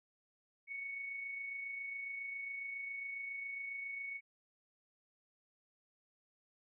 sine tone with amplitude modulation, 2221 Hz, C#7, 3 cents sharp, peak -39 dBFS, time 0.67-4.21 s, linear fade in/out 50 ms, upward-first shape sine, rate 27.3 Hz, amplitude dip 35%, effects none

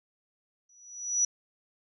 sine tone with exponential growth, 5880 Hz, F#8, 12 cents flat, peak -20 dBFS, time 0.69-1.25 s, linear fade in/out 5 ms, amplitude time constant 120 ms, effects none

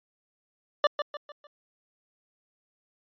25% pulse tone with echo, 587.3 Hz, D5, in tune, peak -14 dBFS, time 0.84-0.87 s, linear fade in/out 2 ms, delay 150 ms, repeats 4, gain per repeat -8 dB, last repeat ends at 1.47 s, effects resampled to 11025 Hz

